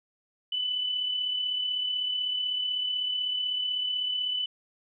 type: tone pair together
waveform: sine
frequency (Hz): 2960 / 2996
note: F#7 / F#7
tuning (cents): 0 / +21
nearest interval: unison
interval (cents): 21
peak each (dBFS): -38 / -27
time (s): 0.52-4.46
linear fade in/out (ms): 5
effects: none